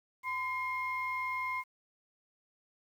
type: tone pair together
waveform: sine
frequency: 1020.7 / 2138 Hz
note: C6 / C7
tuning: -43 / +37 cents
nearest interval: octave + minor second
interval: 1280 cents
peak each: -34 / -35 dBFS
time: 0.23-1.64 s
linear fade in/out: 50 ms
effects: tanh soft clip ceiling -26 dBFS + 10-bit